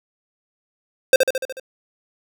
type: tone with echo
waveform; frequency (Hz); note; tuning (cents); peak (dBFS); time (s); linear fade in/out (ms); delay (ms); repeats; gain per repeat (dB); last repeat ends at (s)
square; 523.3; C5; 0; -8; 1.13-1.16; 2; 73; 6; -4; 1.598
effects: none